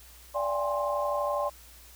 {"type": "tone cluster", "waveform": "sine", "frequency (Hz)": [583, 681, 795, 827, 1054], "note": ["D5", "F5", "G5", "G#5", "C6"], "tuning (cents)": [-13, -44, 24, -8, 12], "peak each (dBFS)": [-29, -38, -37, -37, -31], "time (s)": [0.34, 1.5], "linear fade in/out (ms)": 20, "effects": ["added 60 Hz sine -53 dBFS peak until 1.95 s", "white hiss -53 dBFS RMS until 1.95 s"]}